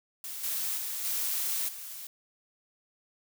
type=noise with level steps; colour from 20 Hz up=blue; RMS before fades=-39 / -32 / -35 / -31 / -42 dBFS; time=0.24-2.07 s; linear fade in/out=2 ms; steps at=0.43 / 0.77 / 1.04 / 1.68 s; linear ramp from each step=10 ms; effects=none